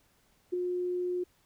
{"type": "tone with ADSR envelope", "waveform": "sine", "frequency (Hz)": 358.6, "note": "F4", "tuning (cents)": 46, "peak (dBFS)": -25, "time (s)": [0.52, 1.24], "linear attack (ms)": 17, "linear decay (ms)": 5, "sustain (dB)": -4, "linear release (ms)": 10, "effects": ["pink hiss -68 dBFS RMS until 1.45 s"]}